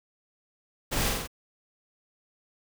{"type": "noise with echo", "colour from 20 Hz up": "pink", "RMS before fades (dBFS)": -29, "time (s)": [0.91, 1.1], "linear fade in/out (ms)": 20, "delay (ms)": 44, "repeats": 4, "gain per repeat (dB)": -2, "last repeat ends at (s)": 1.276, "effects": []}